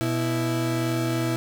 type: tone pair together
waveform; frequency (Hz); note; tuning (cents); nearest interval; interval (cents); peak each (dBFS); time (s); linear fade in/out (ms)
35% pulse; 123.46 / 329.6; B2 / E4; 0 / 0; octave + perfect fourth; 1700; -24; 0.01-1.36; 0
effects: none